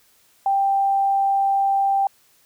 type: tone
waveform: sine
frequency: 787 Hz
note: G5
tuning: 7 cents sharp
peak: -16 dBFS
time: 0.46-2.07 s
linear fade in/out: 2 ms
effects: white hiss -58 dBFS RMS until 2.45 s